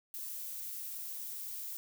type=noise; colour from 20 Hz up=violet; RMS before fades=-42 dBFS; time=0.14-1.77 s; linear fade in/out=0 ms; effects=none